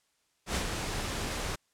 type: noise with ADSR envelope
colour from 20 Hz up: pink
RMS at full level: -29 dBFS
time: 0.46-1.56 s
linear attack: 90 ms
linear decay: 89 ms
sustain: -5 dB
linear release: 11 ms
effects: white hiss -73 dBFS RMS until 1.73 s + low-pass 9000 Hz 12 dB/octave